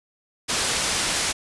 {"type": "low-pass noise", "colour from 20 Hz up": "white", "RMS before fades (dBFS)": -24, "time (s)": [0.48, 1.33], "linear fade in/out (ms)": 20, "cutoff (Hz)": 8000, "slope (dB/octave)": 12, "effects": ["resampled to 24000 Hz"]}